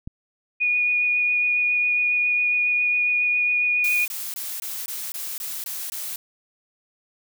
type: click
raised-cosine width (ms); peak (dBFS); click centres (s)
5; -21; 0.075
type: tone with vibrato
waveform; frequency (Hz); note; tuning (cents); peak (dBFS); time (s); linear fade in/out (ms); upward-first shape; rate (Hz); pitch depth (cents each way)
sine; 2455; D#7; -24; -18; 0.6-4.06; 20; triangle; 7.3; 12
type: noise bursts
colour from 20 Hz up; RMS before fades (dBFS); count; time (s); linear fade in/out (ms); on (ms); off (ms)
blue; -31; 9; 3.84-6.16; 2; 240; 20
effects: none